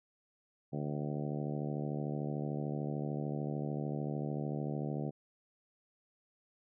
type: harmonic tone with a mistuned harmonic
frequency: 73.42 Hz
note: D2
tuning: in tune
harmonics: 2 / 3 / 4 / 5 / 6 / 7 / 8 / 9 / 10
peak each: -37 / -41 / -43 / -45 / -47 / -48 / -49 / -50 / -51 dBFS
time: 0.72-5.11 s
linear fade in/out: 20 ms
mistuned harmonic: 10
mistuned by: +55 cents
effects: none